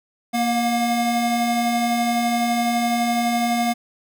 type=tone pair together; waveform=square; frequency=234.7 / 716 Hz; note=A#3 / F5; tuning=+12 / +43 cents; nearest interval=octave + perfect fifth; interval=1931 cents; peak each=-22 dBFS; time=0.33-3.74 s; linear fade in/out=20 ms; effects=none